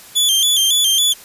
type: tone with vibrato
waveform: sawtooth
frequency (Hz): 3300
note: G#7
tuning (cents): -12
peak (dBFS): -9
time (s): 0.15-1.14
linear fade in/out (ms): 20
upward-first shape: square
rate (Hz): 3.6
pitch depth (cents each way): 74
effects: white hiss -40 dBFS RMS until 1.24 s + resampled to 32000 Hz